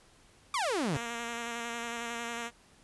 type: exponential sweep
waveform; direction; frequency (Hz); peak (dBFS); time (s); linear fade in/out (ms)
sawtooth; down; 1214 to 126.2; -25; 0.54-0.97; 2
type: tone with vibrato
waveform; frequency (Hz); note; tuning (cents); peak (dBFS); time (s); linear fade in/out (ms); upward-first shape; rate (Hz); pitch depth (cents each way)
5% pulse; 234.4; A#3; +10; -24; 0.92-2.51; 50; square; 11; 17
effects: pink hiss -61 dBFS RMS until 2.83 s + resampled to 24000 Hz